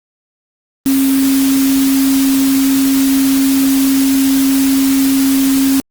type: tone in noise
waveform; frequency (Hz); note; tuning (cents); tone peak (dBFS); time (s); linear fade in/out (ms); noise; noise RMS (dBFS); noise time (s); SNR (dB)
sine; 270; C#4; -45; -9; 0.86-5.8; 0; white; -21; 0.86-5.8; +9
effects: Opus 24 kbps